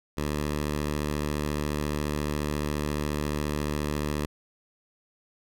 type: tone with vibrato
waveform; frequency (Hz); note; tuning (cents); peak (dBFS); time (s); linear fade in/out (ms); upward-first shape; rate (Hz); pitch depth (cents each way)
10% pulse; 74.3; D2; +21; -19; 0.17-4.26; 10; triangle; 18; 10
effects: none